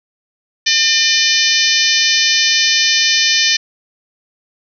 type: harmonic tone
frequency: 602 Hz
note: D5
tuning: 43 cents sharp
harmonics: 3 / 4 / 5 / 6 / 7 / 8 / 9 / 10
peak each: -19 / -19 / -19 / -19 / -19 / -19 / -19 / -19 dBFS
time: 0.66-3.57 s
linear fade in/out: 10 ms
effects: none